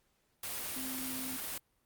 sine tone in noise, 260 Hz, C4, 11 cents flat, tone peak -41 dBFS, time 0.76-1.37 s, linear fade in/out 5 ms, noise white, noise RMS -39 dBFS, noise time 0.43-1.58 s, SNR -5 dB, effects pink hiss -75 dBFS RMS until 1.85 s + Opus 48 kbps

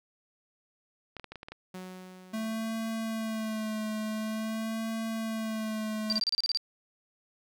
clicks, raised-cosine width 0.3 ms, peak -26 dBFS, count 8, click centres 1.167 / 1.197 / 1.243 / 1.32 / 1.357 / 1.431 / 1.485 / 1.52 s
sawtooth tone with exponential decay, 184.6 Hz, F#3, 4 cents flat, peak -35 dBFS, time 1.74-3.72 s, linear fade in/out 5 ms, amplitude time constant 430 ms
square tone with vibrato, 220 Hz, A3, in tune, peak -32 dBFS, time 2.33-6.2 s, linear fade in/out 10 ms, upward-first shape sine, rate 0.47 Hz, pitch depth 33 cents each way
sine tone bursts, 4699 Hz, D8, in tune, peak -25 dBFS, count 9, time 6.1-6.573 s, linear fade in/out 0 ms, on 25 ms, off 31 ms
effects none

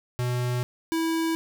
square tone pair in turn, 123.47 / 326.7 Hz, B2 / E4, 0 / -15 cents, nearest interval octave + perfect fourth, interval 1685 cents, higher second, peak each -25 / -24 dBFS, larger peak second, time 0.19-0.63 / 0.92-1.35 s, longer first, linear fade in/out 0 ms, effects none

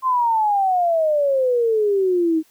sine exponential sweep, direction down, 1058 to 311.1 Hz, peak -15 dBFS, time 0.02-2.43 s, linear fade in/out 50 ms, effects white hiss -57 dBFS RMS until 2.5 s

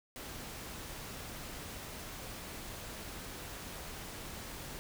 pink noise, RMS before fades -45 dBFS, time 0.16-4.79 s, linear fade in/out 0 ms, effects none

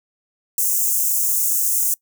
white high-pass noise, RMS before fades -19 dBFS, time 0.58-1.94 s, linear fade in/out 2 ms, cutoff 6300 Hz, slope 48 dB/octave, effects noise-tail reverb RT60 0.1 s tail -23 dB re dry

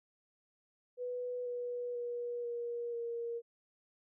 sine tone with pitch steps, 493.9 / 487.4 / 480.9 / 474.6 / 468.3 Hz, B4 / B4 / B4 / A#4 / A#4, 0 / -23 / -46 / +31 / +8 cents, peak -36 dBFS, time 0.97-3.42 s, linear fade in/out 50 ms, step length 490 ms, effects none

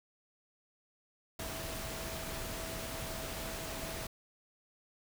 sine tone in noise, 653 Hz, E5, 17 cents flat, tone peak -47 dBFS, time 1.39-4.07 s, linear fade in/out 5 ms, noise pink, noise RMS -41 dBFS, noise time 1.39-4.07 s, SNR -9 dB, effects none

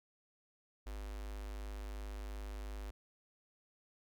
square tone with notch filter, 51.4 Hz, G#1, 17 cents flat, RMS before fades -44 dBFS, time 0.86-2.91 s, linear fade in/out 10 ms, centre 150 Hz, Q 0.91, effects none

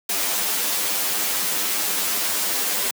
white noise with comb filter, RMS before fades -23 dBFS, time 0.09-2.91 s, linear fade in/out 5 ms, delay 10 ms, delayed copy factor +0.75, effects high-pass 200 Hz 12 dB/octave

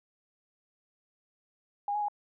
sine tone with pitch steps, 815 / 836 / 826 Hz, G#5 / G#5 / G#5, -33 / +11 / -10 cents, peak -28 dBFS, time 1.88-2.084 s, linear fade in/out 2 ms, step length 68 ms, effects none

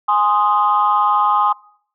sine chord, Ab major, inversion none, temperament equal, 830.6 / 1046.5 / 1244.5 Hz, Ab5 / C6 / Eb6, 0 / 0 / 0 cents, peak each -16 dBFS, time 0.08-1.53 s, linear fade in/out 10 ms, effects noise-tail reverb RT60 0.6 s tail -23 dB re dry + tanh soft clip ceiling -4 dBFS

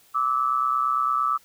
sine tone pair together, 1168.2 / 1297 Hz, D6 / E6, -10 / -28 cents, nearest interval major second, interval 182 cents, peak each -23 dBFS, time 0.14-1.38 s, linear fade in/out 20 ms, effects white hiss -57 dBFS RMS until 1.44 s

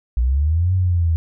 sine linear two-way sweep, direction up then down, 57 to 94 to 80.5 Hz, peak -14 dBFS, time 0.17-1.16 s, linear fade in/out 0 ms, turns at 0.74 s, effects none

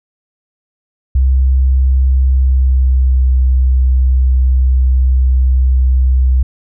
sine tone with pitch glide, 65.41 to 64.14 Hz, C2 to C2, 0 to -34 cents, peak -7 dBFS, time 1.15-6.43 s, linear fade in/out 5 ms, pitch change -34 cents, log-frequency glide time 2.32-3.22 s, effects none

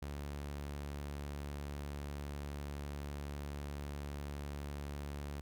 sawtooth tone, 71.9 Hz, D2, 36 cents flat, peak -37 dBFS, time 0.02-5.41 s, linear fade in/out 5 ms, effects none

